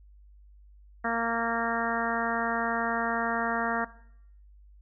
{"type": "harmonic tone", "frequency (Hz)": 231, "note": "A#3", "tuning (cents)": -16, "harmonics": [1, 2, 3, 4, 5, 6, 7, 8], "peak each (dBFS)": [-33, -36, -32, -36, -35, -34, -35, -35], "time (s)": [1.04, 3.85], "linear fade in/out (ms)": 10, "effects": ["noise-tail reverb RT60 0.7 s tail -18 dB re dry", "added 50 Hz sine -51 dBFS peak until 4.81 s"]}